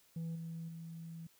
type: tone with level steps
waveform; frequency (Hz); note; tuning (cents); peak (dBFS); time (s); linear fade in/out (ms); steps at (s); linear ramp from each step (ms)
sine; 164.81; E3; 0; -35 / -40 / -44; 0.16-1.27; 5; 0.35 / 0.68; 10
effects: tanh soft clip ceiling -37 dBFS + white hiss -68 dBFS RMS until 1.39 s